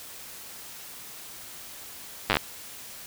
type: slowing click train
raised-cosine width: 0.3 ms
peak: -5 dBFS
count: 7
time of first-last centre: 2.3-2.369 s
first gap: 9 ms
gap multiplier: 1.1
effects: white hiss -43 dBFS RMS until 3.06 s